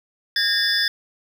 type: tone cluster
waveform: triangle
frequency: 1639 / 1824 / 3496 / 4901 / 5170 Hz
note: G#6 / A#6 / A7 / D#8 / E8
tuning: -23 / -38 / -12 / -27 / -34 cents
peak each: -23 dBFS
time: 0.36-0.88 s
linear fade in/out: 2 ms
effects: none